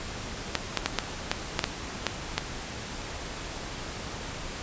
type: clicks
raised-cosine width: 0.2 ms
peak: -6 dBFS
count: 9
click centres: 0.553 / 0.773 / 0.86 / 0.987 / 1.315 / 1.592 / 1.641 / 2.067 / 2.38 s
effects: pink hiss -37 dBFS RMS until 4.62 s + resampled to 16000 Hz